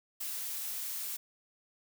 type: noise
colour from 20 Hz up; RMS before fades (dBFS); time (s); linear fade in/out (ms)
blue; -38; 0.2-1.17; 10
effects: none